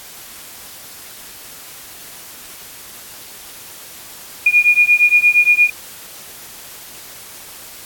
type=beating tone pair; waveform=sine; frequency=2432 / 2440.6 Hz; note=D#7 / D#7; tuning=-40 / -34 cents; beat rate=8.6 Hz; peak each=-12 dBFS; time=4.46-5.7 s; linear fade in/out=5 ms; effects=white hiss -36 dBFS RMS until 7.85 s + AAC 64 kbps